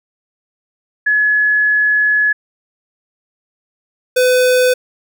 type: tone pair in turn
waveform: sine / square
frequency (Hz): 1699 / 503.5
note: G#6 / B4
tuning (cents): +39 / +33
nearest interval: octave + major sixth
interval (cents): 2106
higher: first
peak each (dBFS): -10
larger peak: neither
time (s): 1.06-2.33 / 4.16-4.74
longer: first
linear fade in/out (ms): 10
effects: none